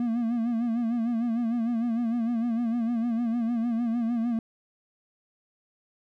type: tone with vibrato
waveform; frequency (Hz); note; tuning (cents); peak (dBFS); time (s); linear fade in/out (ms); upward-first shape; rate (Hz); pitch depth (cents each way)
triangle; 233.1; A#3; 0; -22; 0-4.39; 2; sine; 6.6; 74
effects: none